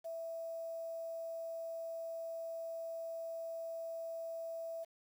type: tone with quantisation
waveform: sine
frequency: 660 Hz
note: E5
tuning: 2 cents sharp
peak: -40 dBFS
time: 0.04-4.85 s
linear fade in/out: 20 ms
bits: 10
effects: none